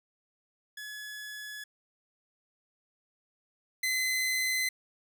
sawtooth tone pair in turn, 1700 / 2041 Hz, G#6 / C7, +40 / -44 cents, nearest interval minor third, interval 316 cents, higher second, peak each -36 / -24 dBFS, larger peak second, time 0.77-1.64 / 3.83-4.69 s, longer first, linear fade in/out 5 ms, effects none

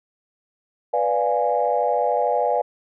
sine chord, B diminished seventh, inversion none, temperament equal, 493.9 / 587.3 / 698.5 / 830.6 Hz, B4 / D5 / F5 / Ab5, 0 / 0 / 0 / 0 cents, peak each -23 dBFS, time 0.93-2.62 s, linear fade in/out 10 ms, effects tanh soft clip ceiling -7 dBFS

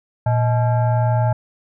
sine tone with frequency modulation, 116.54 Hz, A#2, in tune, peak -14 dBFS, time 0.26-1.33 s, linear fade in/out 5 ms, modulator 744 Hz, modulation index 0.7, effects none

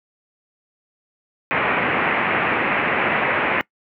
white low-pass noise, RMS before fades -20 dBFS, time 1.51-3.61 s, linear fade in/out 0 ms, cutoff 2500 Hz, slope 48 dB/octave, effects noise-tail reverb RT60 0.1 s tail -22 dB re dry + high-pass 150 Hz 12 dB/octave

